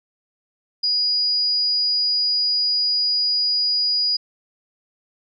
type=tone; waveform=sine; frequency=4900 Hz; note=D#8; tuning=27 cents flat; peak=-17 dBFS; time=0.83-4.17 s; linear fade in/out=10 ms; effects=none